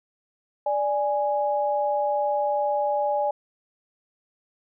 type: tone pair together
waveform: sine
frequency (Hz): 587.3 / 829.7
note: D5 / G#5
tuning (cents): 0 / -2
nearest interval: tritone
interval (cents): 598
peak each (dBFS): -24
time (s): 0.66-3.31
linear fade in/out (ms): 5
effects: none